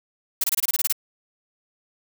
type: noise bursts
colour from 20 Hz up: blue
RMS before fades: -21 dBFS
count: 10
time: 0.41-0.926 s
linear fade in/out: 5 ms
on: 30 ms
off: 24 ms
effects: none